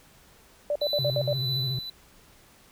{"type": "tone bursts", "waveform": "sine", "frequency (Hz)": 587.3, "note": "D5", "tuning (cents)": 0, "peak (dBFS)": -23, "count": 6, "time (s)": [0.7, 1.331], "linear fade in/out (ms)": 2, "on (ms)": 56, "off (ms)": 59}
{"type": "tone with tremolo", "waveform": "triangle", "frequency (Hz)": 3987, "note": "B7", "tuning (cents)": 16, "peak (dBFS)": -25, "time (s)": [0.81, 1.9], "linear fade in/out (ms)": 5, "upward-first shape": "triangle", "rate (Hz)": 1.7, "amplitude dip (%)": 65}
{"type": "tone with vibrato", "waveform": "triangle", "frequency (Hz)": 130, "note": "C3", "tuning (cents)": -11, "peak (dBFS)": -26, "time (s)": [0.99, 1.79], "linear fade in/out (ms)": 2, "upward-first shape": "square", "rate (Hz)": 14, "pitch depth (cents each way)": 79}
{"effects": ["pink hiss -56 dBFS RMS until 2.71 s"]}